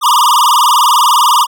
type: tone with vibrato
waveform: square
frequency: 1078 Hz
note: C#6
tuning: 49 cents flat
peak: -7 dBFS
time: 0.01-1.47 s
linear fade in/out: 50 ms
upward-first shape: sine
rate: 20 Hz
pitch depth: 240 cents each way
effects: none